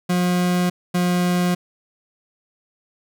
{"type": "tone pair in turn", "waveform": "40% pulse", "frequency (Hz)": [178.7, 178.07], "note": ["F3", "F3"], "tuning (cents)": [40, 34], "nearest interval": "unison", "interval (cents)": 6, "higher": "first", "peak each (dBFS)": -16, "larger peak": "neither", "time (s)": [[0.09, 0.7], [0.94, 1.55]], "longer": "neither", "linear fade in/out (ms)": 10, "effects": []}